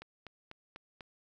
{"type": "click train", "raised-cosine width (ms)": 0.3, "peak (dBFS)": -30, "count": 5, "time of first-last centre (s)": [0.02, 1.008], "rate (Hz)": 4.05, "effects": []}